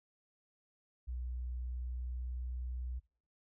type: tone with pitch glide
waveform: sine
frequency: 61.6 to 62.06 Hz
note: B1 to B1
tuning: -4 to +9 cents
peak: -37 dBFS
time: 1.07-3 s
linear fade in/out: 20 ms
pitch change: +13 cents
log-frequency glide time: 1.61-2.62 s
effects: noise-tail reverb RT60 0.5 s tail -25 dB re dry